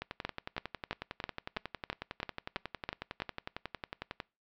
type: two click trains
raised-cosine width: 0.3 ms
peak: -21 / -17 dBFS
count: 47 / 10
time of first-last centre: 0.02-4.202 / 0.25-3.22 s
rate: 11 / 3.03 Hz
effects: noise-tail reverb RT60 0.3 s tail -24 dB re dry + low-pass 5000 Hz 12 dB/octave